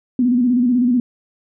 sine tone with vibrato, 246.1 Hz, B3, 6 cents flat, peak -12 dBFS, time 0.19-1 s, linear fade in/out 2 ms, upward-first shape square, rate 16 Hz, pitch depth 62 cents each way, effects none

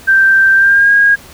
sine tone with pitch glide, 1568 to 1633.6 Hz, G6 to G#6, 0 to -29 cents, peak -5 dBFS, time 0.07-1.16 s, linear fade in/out 20 ms, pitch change +71 cents, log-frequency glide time 0.54-0.92 s, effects pink hiss -37 dBFS RMS until 1.33 s

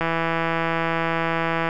click train, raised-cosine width 0.5 ms, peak -8 dBFS, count 278, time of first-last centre 0.01-1.689 s, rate 165 Hz, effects none

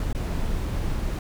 brown noise with dropouts, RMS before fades -26 dBFS, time 0-1.19 s, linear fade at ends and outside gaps 2 ms, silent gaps 0.129-0.148 s, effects none

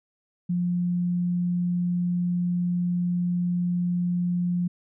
sine tone, 176.5 Hz, F3, 19 cents sharp, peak -22 dBFS, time 0.49-4.68 s, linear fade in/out 10 ms, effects none

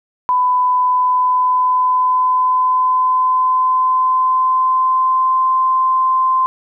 sine tone with pitch glide, 1000 to 1038.3 Hz, B5 to C6, +21 to -14 cents, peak -11 dBFS, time 0.29-6.46 s, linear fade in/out 0 ms, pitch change +65 cents, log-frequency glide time 0.6-5.47 s, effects none

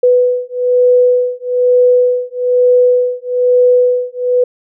sine beating tone pair, 495.3 / 496.4 Hz, B4 / B4, +5 / +9 cents, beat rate 1.1 Hz, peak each -11 dBFS, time 0.03-4.44 s, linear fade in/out 5 ms, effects none

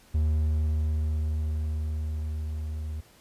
triangle tone with level ramp, 77 Hz, D#2, 17 cents flat, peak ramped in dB -19 to -29 dBFS, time 0.14-3.01 s, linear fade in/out 10 ms, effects pink hiss -57 dBFS RMS until 3.2 s + resampled to 32000 Hz

